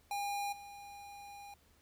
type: tone with level steps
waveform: square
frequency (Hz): 810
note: G#5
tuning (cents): -43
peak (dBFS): -36 / -49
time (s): 0.11-1.54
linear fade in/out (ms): 2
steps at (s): 0.52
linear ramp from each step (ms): 10
effects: added 75 Hz sine -70 dBFS peak until 1.81 s + pink hiss -69 dBFS RMS until 1.81 s